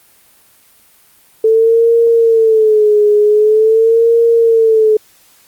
sine tone with vibrato, 440 Hz, A4, in tune, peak -6 dBFS, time 1.44-4.97 s, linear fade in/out 5 ms, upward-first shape sine, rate 0.45 Hz, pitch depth 91 cents each way, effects white hiss -48 dBFS RMS until 5.47 s + Opus 32 kbps

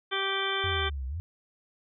harmonic tone, 390 Hz, G4, 9 cents flat, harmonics 1 / 2 / 3 / 4 / 5 / 6 / 8 / 9, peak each -34 / -39 / -34 / -34 / -38 / -37 / -34 / -35 dBFS, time 0.11-0.9 s, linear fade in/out 20 ms
sine exponential two-way sweep, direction down then up, 93.2 to 62.9 to 93.2 Hz, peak -31 dBFS, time 0.64-1.2 s, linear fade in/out 0 ms, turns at 1.07 s
effects none

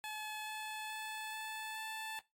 15% pulse tone with pitch steps, 858 / 863 / 868 / 873 / 878.1 Hz, A5 / A5 / A5 / A5 / A5, -44 / -34 / -24 / -14 / -4 cents, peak -35 dBFS, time 0.04-2.19 s, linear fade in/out 0 ms, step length 430 ms, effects noise-tail reverb RT60 0.2 s tail -18 dB re dry + AAC 64 kbps

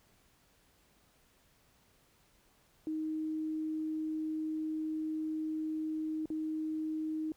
sine tone with dropouts, 313 Hz, D#4, 10 cents sharp, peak -33 dBFS, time 2.87-7.32 s, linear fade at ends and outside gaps 1 ms, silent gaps 6.257-6.302 s, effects pink hiss -68 dBFS RMS until 7.36 s

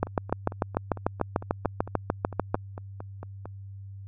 two click trains, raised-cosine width 1 ms, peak -9 / -24 dBFS, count 18 / 16, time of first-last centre 0.03-2.545 / 0.07-3.456 s, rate 6.76 / 4.43 Hz, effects added 98 Hz sine -39 dBFS peak until 4.07 s

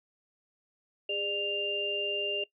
sine tone cluster, 407.4 / 595 / 2793 Hz, G#4 / D5 / F7, -33 / +22 / -1 cents, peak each -36 / -38 / -30 dBFS, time 1.09-2.44 s, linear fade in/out 5 ms, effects noise-tail reverb RT60 0.1 s tail -20 dB re dry

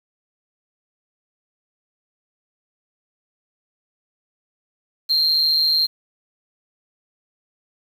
triangle tone with amplitude modulation, 4186 Hz, C8, in tune, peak -10 dBFS, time 5.09-5.87 s, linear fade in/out 20 ms, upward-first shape sine, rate 154 Hz, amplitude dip 70%, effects tanh soft clip ceiling -8 dBFS + 7-bit

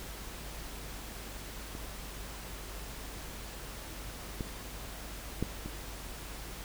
clicks, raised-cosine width 3 ms, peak -30 / -22 / -17 / -27 dBFS, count 4, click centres 1.751 / 4.408 / 5.426 / 5.66 s, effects added 50 Hz sine -45 dBFS peak until 6.64 s + pink hiss -45 dBFS RMS until 6.64 s

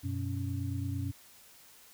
sine tone cluster, 94.2 / 123.1 / 278.4 Hz, F#2 / B2 / C#4, +32 / -5 / +8 cents, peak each -34 / -37 / -39 dBFS, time 0.03-1.12 s, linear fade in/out 20 ms, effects white hiss -57 dBFS RMS until 1.93 s

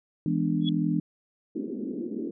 sine chord, E dominant seventh, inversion none, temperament just, 164.81 / 206 / 247.2 / 296.7 Hz, E3 / G#3 / B3 / D4, 0 / -14 / +2 / +18 cents, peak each -27 / -30 / -30 / -28 dBFS, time 0.26-1 s, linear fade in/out 2 ms
sine tone with exponential growth, 3369 Hz, G#7, 24 cents sharp, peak -25 dBFS, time 0.61-0.69 s, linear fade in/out 2 ms, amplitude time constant 16 ms
pink band-pass noise, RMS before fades -33 dBFS, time 1.55-2.31 s, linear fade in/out 5 ms, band 210 to 410 Hz, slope 48 dB/octave
effects none

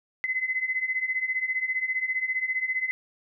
sine beating tone pair, 2028 / 2043 Hz, B6 / C7, +45 / -42 cents, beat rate 15 Hz, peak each -30 / -27 dBFS, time 0.24-2.91 s, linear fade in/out 0 ms, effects none

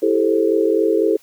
sine chord, A minor seventh, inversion second, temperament just, 330 / 396 / 440 / 528 Hz, E4 / G4 / A4 / C5, +2 / +18 / 0 / +16 cents, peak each -19 / -19 / -17 / -23 dBFS, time 0.02-1.17 s, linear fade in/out 10 ms, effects white hiss -52 dBFS RMS until 1.22 s + high-pass 80 Hz 12 dB/octave

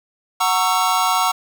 square chord, F# dominant seventh, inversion none, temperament just, 740 / 925 / 1110 / 1332 Hz, F#5 / A#5 / C#6 / E6, 0 / -14 / +2 / +18 cents, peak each -22 dBFS, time 0.4-1.32 s, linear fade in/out 10 ms, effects none

